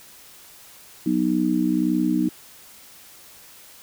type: chord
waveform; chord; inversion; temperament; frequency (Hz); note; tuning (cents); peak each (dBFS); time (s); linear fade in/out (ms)
sine; B major; second; just; 185.21 / 246.9 / 308.7; F#3 / B3 / D#4; +2 / 0 / -14; -25 / -23 / -21; 1.06-2.29; 5
effects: white hiss -47 dBFS RMS until 3.82 s